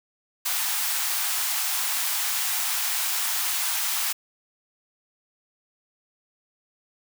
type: high-pass noise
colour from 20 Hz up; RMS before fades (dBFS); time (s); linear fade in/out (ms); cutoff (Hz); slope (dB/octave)
white; -26; 0.45-4.13; 10; 720; 48
effects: none